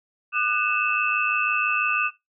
sine tone cluster, 1209 / 1486 / 2572 / 2678 Hz, D6 / F#6 / E7 / E7, +50 / +7 / -43 / +27 cents, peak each -26 dBFS, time 0.32-2.11 s, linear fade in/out 50 ms, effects noise-tail reverb RT60 0.2 s tail -19 dB re dry

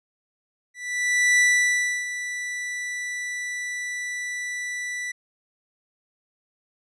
45% pulse tone with ADSR envelope, 1970 Hz, B6, 5 cents flat, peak -15 dBFS, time 0.74-5.12 s, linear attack 650 ms, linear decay 660 ms, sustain -13 dB, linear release 10 ms, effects resampled to 22050 Hz

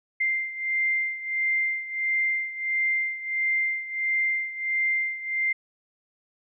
sine beating tone pair, 2093 / 2094.5 Hz, C7 / C7, 0 / +1 cents, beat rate 1.5 Hz, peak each -25 / -29 dBFS, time 0.2-5.53 s, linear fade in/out 10 ms, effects none

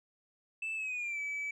sine tone with pitch glide, 2637 to 2296 Hz, E7 to D7, 0 to -40 cents, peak -32 dBFS, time 0.62-1.51 s, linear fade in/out 5 ms, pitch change -240 cents, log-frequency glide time 0.75-1.2 s, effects tanh soft clip ceiling -33 dBFS

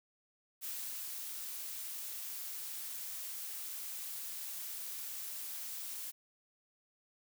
blue noise with ADSR envelope, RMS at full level -41 dBFS, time 0.61-6.12 s, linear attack 35 ms, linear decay 450 ms, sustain -2 dB, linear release 24 ms, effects none

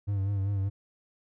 triangle tone with vibrato, 99 Hz, G2, 18 cents sharp, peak -24 dBFS, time 0.07-0.7 s, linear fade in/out 20 ms, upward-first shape sine, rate 5.1 Hz, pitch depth 50 cents each way, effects none

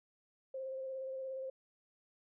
sine tone with vibrato, 528 Hz, C5, 16 cents sharp, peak -39 dBFS, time 0.54-1.5 s, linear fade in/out 5 ms, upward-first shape square, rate 17 Hz, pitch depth 15 cents each way, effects none

